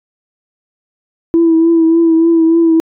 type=tone with vibrato; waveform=sine; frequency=329.6 Hz; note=E4; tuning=in tune; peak=-5 dBFS; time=1.34-2.8 s; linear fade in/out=0 ms; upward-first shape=triangle; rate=3.4 Hz; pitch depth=37 cents each way; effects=tanh soft clip ceiling -2 dBFS